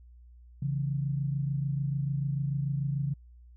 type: tone pair together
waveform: sine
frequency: 138 / 164.81 Hz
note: C#3 / E3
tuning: -7 / 0 cents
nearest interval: minor third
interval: 307 cents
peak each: -28 / -35 dBFS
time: 0.62-3.14 s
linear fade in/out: 5 ms
effects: added 60 Hz sine -50 dBFS peak until 3.56 s